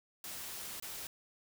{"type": "noise with dropouts", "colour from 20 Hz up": "white", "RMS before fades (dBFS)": -44, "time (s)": [0.24, 1.07], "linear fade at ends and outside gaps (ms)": 2, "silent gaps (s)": [0.8, 0.824], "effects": []}